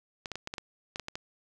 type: clicks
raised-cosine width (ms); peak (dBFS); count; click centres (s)
0.2; -19; 10; 0.258 / 0.317 / 0.356 / 0.474 / 0.539 / 0.582 / 0.959 / 0.997 / 1.084 / 1.155
effects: none